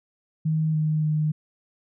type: tone with pitch steps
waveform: sine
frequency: 157.3 / 154.7 / 153.4 Hz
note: D#3 / D#3 / D#3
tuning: +19 / -10 / -24 cents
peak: -20 dBFS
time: 0.45-1.32 s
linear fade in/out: 10 ms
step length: 290 ms
effects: none